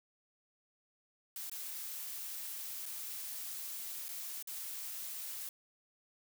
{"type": "noise with dropouts", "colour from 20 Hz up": "blue", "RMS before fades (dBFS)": -43, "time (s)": [1.36, 5.49], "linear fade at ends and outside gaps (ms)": 2, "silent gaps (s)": [[1.498, 1.515], [2.857, 2.861], [4.083, 4.089], [4.426, 4.473]], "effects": []}